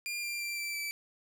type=tone with pitch steps; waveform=sawtooth; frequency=2400 / 2379 / 2359 / 2338 / 2318 Hz; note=D7 / D7 / D7 / D7 / D7; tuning=+37 / +22 / +7 / -8 / -23 cents; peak=-31 dBFS; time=0.06-0.91 s; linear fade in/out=0 ms; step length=170 ms; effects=none